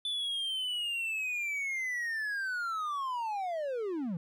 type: linear sweep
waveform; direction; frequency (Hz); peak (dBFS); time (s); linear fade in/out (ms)
triangle; down; 3500 to 155.56; -30; 0.05-4.17; 2
effects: none